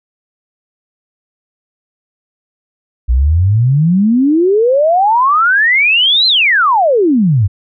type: exponential two-way sweep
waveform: sine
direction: up then down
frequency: 57.4 to 4186 to 90.3 Hz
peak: -7 dBFS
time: 3.08-7.48 s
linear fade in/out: 20 ms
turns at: 6.27 s
effects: none